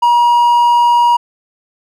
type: tone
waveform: triangle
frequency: 955 Hz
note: A#5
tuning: 42 cents sharp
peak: -5 dBFS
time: 0.02-1.17 s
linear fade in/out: 10 ms
effects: none